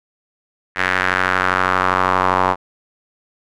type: tone with band-pass filter sweep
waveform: square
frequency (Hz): 46.25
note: F#1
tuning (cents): 0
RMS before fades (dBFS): -17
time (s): 0.75-2.56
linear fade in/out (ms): 50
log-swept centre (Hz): 1800 to 980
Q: 2.7
effects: none